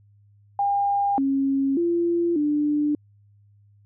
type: tone with pitch steps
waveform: sine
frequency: 804 / 272.7 / 342.5 / 296 Hz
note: G5 / C#4 / F4 / D4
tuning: +44 / -28 / -34 / +14 cents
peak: -19 dBFS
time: 0.59-2.95 s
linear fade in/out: 2 ms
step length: 590 ms
effects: added 102 Hz sine -53 dBFS peak until 3.85 s